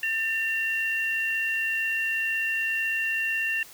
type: tone pair together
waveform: sine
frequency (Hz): 1793 / 2749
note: A6 / F7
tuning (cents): +32 / -28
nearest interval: perfect fifth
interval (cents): 740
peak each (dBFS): -27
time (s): 0.03-3.63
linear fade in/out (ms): 2
effects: white hiss -48 dBFS RMS until 3.73 s